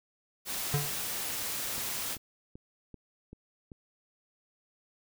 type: noise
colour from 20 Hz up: white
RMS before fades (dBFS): -35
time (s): 0.45-2.18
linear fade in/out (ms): 50
type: tone with exponential decay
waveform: square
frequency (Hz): 144.9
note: D3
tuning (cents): -23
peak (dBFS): -24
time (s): 0.74-0.99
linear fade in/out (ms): 0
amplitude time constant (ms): 53
type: click train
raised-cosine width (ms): 3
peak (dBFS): -33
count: 6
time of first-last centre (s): 1.78-3.718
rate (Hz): 2.58
effects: none